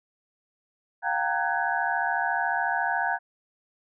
sine tone cluster, 708 / 782 / 922 / 1503 / 1661 Hz, F5 / G5 / A#5 / F#6 / G#6, +23 / -4 / -19 / +27 / 0 cents, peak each -30 dBFS, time 1.02-3.19 s, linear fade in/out 50 ms, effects none

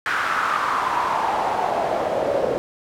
pink noise with band-pass filter sweep, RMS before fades -22 dBFS, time 0.06-2.58 s, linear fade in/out 0 ms, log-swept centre 1500 to 510 Hz, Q 4.2, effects none

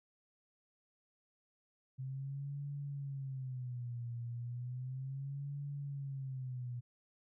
sine tone with vibrato, 130 Hz, C3, 11 cents flat, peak -39 dBFS, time 1.98-6.81 s, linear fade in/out 20 ms, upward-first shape sine, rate 0.34 Hz, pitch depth 160 cents each way, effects none

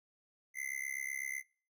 square tone with amplitude modulation, 2056 Hz, C7, 31 cents flat, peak -34 dBFS, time 0.54-1.43 s, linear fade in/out 50 ms, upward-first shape sine, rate 68 Hz, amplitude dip 100%, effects noise-tail reverb RT60 0.5 s tail -26 dB re dry

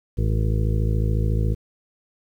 harmonic tone with a mistuned harmonic, 54 Hz, A1, 32 cents flat, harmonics 1 / 2 / 3 / 4 / 6 / 7 / 8 / 9, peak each -21 / -22 / -29 / -33 / -36 / -37 / -38 / -36 dBFS, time 0.17-1.55 s, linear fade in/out 20 ms, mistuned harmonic 9, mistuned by -29 cents, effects 9-bit

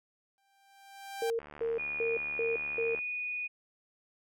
sawtooth tone with exponential growth, 788 Hz, G5, 9 cents sharp, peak -30 dBFS, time 0.38-1.3 s, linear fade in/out 0 ms, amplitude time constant 200 ms
sine tone bursts, 460 Hz, A#4, 23 cents flat, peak -29 dBFS, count 5, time 1.22-2.95 s, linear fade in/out 2 ms, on 170 ms, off 220 ms
click train, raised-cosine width 0.5 ms, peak -32 dBFS, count 119, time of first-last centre 1.39-2.989 s, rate 73.8 Hz
sine tone with pitch glide, 2452 to 2469 Hz, D#7 to D#7, -26 to -14 cents, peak -33 dBFS, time 1.78-3.48 s, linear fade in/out 20 ms, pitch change +12 cents, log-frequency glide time 2.28-3.12 s
effects none

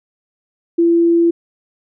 sine tone, 338.1 Hz, E4, 44 cents sharp, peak -9 dBFS, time 0.78-1.31 s, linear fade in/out 10 ms, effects none

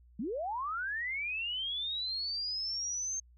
sine linear sweep, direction up, 185 to 6400 Hz, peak -33 dBFS, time 0.19-3.2 s, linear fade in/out 5 ms, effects added 60 Hz sine -57 dBFS peak until 3.37 s

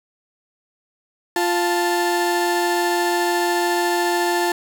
30% pulse tone pair together, 349.2 / 880 Hz, F4 / A5, 0 / 0 cents, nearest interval octave + major third, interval 1600 cents, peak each -17 / -19 dBFS, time 1.36-4.52 s, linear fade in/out 2 ms, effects none

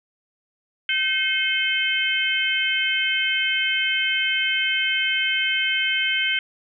harmonic tone with a mistuned harmonic, 515 Hz, C5, 28 cents flat, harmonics 3 / 4 / 5 / 6, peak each -26 / -24 / -29 / -23 dBFS, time 0.89-6.39 s, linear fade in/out 2 ms, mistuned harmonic 4, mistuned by +75 cents, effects none

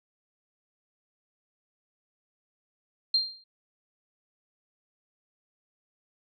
sine tone with exponential decay, 4186 Hz, C8, in tune, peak -18 dBFS, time 3.14-3.44 s, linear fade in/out 5 ms, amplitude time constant 64 ms, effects none

